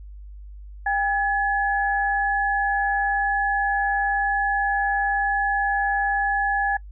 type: tone pair together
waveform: sine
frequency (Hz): 800 / 1701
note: G5 / G#6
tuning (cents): +35 / +41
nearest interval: octave + minor second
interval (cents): 1306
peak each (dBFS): -22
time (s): 0.86-6.77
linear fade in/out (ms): 5
effects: noise-tail reverb RT60 0.1 s tail -25 dB re dry + added 50 Hz sine -37 dBFS peak until 6.91 s